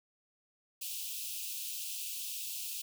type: high-pass noise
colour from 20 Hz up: white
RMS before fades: -40 dBFS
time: 0.81-2.82 s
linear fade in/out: 10 ms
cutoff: 2500 Hz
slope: 96 dB/octave
effects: none